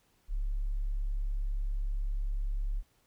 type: tone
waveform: sine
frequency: 34.96 Hz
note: C#1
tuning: 16 cents sharp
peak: -28 dBFS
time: 0.28-2.83 s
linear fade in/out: 50 ms
effects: tanh soft clip ceiling -24 dBFS + pink hiss -70 dBFS RMS until 3.06 s